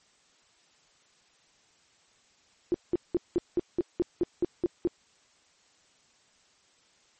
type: tone bursts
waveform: sine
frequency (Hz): 349.2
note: F4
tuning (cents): 0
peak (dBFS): -21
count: 11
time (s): 2.72-4.873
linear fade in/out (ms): 0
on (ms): 23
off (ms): 190
effects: white hiss -64 dBFS RMS until 7.19 s + MP3 32 kbps